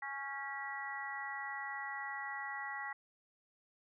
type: harmonic tone with a mistuned harmonic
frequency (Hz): 277.2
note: C#4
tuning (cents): 0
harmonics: 3 / 4 / 5 / 6 / 7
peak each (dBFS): -45 / -48 / -50 / -52 / -42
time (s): 0.02-2.93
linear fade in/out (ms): 5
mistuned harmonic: 6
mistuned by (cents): -41
effects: none